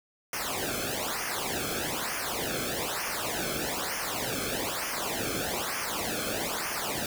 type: noise with flanger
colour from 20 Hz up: pink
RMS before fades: -32 dBFS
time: 0.33-7.06 s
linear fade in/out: 2 ms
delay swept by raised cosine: 0.25 to 1.07 ms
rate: 1.1 Hz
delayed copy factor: -0.9
effects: none